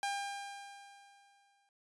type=tone with exponential decay; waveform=sawtooth; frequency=801 Hz; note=G5; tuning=37 cents sharp; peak=-29 dBFS; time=0.03-1.69 s; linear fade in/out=1 ms; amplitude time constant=360 ms; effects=resampled to 24000 Hz

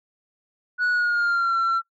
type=tone with pitch glide; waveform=sine; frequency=1468 to 1354 Hz; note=F#6 to E6; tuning=-14 to +46 cents; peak=-16 dBFS; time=0.78-1.82 s; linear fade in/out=50 ms; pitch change=-140 cents; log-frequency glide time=0.9-1.57 s; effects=noise-tail reverb RT60 0.1 s tail -20 dB re dry + tanh soft clip ceiling -18 dBFS

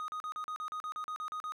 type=tone bursts; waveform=triangle; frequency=1244.5 Hz; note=D#6; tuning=in tune; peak=-34 dBFS; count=13; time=0-1.521 s; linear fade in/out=0 ms; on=81 ms; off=39 ms; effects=none

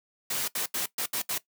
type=noise bursts at uneven times; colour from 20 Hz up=white; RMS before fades=-30 dBFS; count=6; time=0.3-0.48 / 0.55-0.66 / 0.74-0.86 / 0.98-1.06 / 1.13-1.22 / 1.29-1.38 s; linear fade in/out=5 ms; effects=noise-tail reverb RT60 0.1 s tail -17 dB re dry + high-pass 150 Hz 12 dB/octave

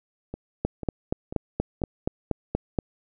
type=two click trains; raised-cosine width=2 ms; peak=-20 / -10 dBFS; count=4 / 10; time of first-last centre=0.34-1.818 / 0.65-2.788 s; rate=2.03 / 4.21 Hz; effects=none

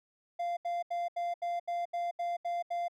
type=tone bursts; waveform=triangle; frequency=694 Hz; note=F5; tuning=11 cents flat; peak=-29 dBFS; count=10; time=0.39-2.883 s; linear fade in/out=10 ms; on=180 ms; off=77 ms; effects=none

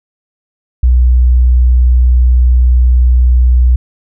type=tone; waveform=sine; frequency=61.74 Hz; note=B1; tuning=in tune; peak=-4 dBFS; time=0.83-3.76 s; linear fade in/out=5 ms; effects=none

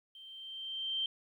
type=tone with level ramp; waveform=sine; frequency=3136 Hz; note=G7; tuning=in tune; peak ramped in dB=-50 to -30 dBFS; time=0.15-1.06 s; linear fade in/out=2 ms; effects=12-bit

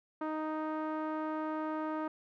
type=tone with low-pass filter; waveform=sawtooth; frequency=311.1 Hz; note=D#4; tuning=in tune; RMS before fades=-36 dBFS; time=0.21-2.08 s; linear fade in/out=5 ms; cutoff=1200 Hz; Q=2; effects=none

